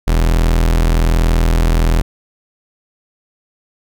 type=tone; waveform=40% pulse; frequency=41.2 Hz; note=E1; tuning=in tune; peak=-9 dBFS; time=0.07-2.02 s; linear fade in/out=10 ms; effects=none